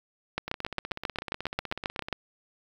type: two click trains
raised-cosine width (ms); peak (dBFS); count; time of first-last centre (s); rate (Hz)
0.3; -19 / -12; 27 / 14; 0.48-2.085 / 0.38-2.127; 16.2 / 7.44
effects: 8-bit